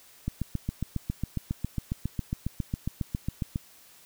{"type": "click train", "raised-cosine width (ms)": 5, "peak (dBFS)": -16, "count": 25, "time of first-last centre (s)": [0.28, 3.559], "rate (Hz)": 7.32, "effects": ["white hiss -55 dBFS RMS until 4.05 s"]}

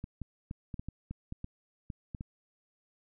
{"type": "clicks", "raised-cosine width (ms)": 5, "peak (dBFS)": -26, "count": 12, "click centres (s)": [0.041, 0.217, 0.511, 0.742, 0.795, 0.886, 1.11, 1.324, 1.444, 1.902, 2.148, 2.209], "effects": []}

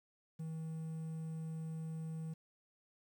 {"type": "tone with quantisation", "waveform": "triangle", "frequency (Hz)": 160.4, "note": "E3", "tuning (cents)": -47, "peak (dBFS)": -38, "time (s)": [0.39, 2.34], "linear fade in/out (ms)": 10, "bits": 11, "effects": []}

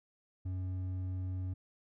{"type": "tone with hard clipping", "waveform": "sine", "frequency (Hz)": 92.5, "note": "F#2", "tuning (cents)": 0, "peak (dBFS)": -36, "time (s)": [0.45, 1.54], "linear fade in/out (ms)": 10, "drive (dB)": 5, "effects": []}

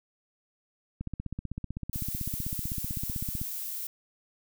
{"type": "click train", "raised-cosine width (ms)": 5, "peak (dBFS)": -22, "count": 39, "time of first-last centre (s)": [1.01, 3.415], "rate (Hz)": 15.8}
{"type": "noise", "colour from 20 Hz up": "violet", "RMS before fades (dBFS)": -36, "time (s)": [1.93, 3.87], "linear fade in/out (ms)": 2}
{"effects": []}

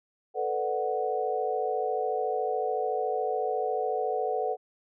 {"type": "chord", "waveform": "sine", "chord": "B minor seventh", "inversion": "third", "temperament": "equal", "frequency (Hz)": [440, 493.9, 587.3, 740], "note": ["A4", "B4", "D5", "F#5"], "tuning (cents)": [0, 0, 0, 0], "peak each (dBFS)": [-31, -32, -36, -30], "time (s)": [0.34, 4.57], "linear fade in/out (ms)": 50, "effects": []}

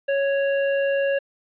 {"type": "tone", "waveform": "square", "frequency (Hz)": 554.4, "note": "C#5", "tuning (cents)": 0, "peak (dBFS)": -20, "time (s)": [0.08, 1.19], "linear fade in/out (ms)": 10, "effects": ["resampled to 8000 Hz", "10-bit"]}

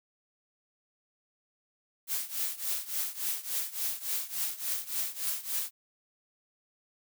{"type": "noise with tremolo", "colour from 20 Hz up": "blue", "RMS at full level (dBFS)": -30, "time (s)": [2.07, 5.71], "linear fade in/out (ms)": 50, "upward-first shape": "triangle", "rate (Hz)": 3.5, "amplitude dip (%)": 90, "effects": []}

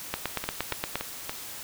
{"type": "two click trains", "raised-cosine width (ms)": 0.3, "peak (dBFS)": [-11, -15], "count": [8, 4], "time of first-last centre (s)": [[0.14, 0.956], [0.44, 1.295]], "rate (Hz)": [8.58, 3.51], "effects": ["white hiss -40 dBFS RMS until 1.63 s"]}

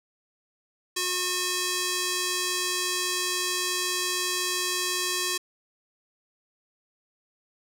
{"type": "tone with band-pass filter", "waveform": "square", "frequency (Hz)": 362.9, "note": "F#4", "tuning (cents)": -34, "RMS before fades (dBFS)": -28, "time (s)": [0.96, 5.38], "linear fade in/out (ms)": 10, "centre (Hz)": 6800, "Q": 0.72, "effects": ["8-bit"]}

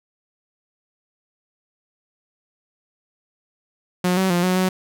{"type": "tone with pitch steps", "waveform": "sawtooth", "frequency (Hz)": [180.4, 189.2, 175, 183.6, 185.9], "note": ["F#3", "F#3", "F3", "F#3", "F#3"], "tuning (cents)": [-44, 39, 4, -13, 8], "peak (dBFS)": -13, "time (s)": [4.04, 4.69], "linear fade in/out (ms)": 5, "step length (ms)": 130, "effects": []}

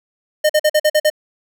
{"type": "tone bursts", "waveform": "square", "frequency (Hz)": 610, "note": "D#5", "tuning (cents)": -34, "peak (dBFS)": -11, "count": 7, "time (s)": [0.44, 1.101], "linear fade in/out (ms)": 10, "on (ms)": 55, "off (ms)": 46, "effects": []}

